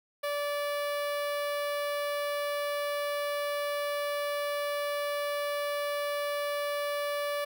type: tone with notch filter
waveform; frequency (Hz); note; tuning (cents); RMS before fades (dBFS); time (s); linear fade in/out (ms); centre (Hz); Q
sawtooth; 580; D5; -22; -32; 0.23-7.45; 10; 6800; 1.3
effects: none